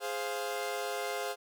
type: chord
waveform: sawtooth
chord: F minor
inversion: first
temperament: equal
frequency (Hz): 415.3 / 523.3 / 698.5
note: Ab4 / C5 / F5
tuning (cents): 0 / 0 / 0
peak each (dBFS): -34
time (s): 0-1.36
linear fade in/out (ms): 50
effects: none